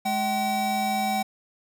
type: tone pair together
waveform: square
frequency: 210.6 / 764.1 Hz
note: G#3 / G5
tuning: +24 / -44 cents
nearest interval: octave + minor seventh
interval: 2232 cents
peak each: -30 / -25 dBFS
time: 0.05-1.23 s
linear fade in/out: 10 ms
effects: none